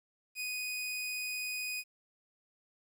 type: tone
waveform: sawtooth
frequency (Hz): 2489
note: D#7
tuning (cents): 0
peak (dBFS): -32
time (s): 0.35-1.84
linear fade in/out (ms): 50
effects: 11-bit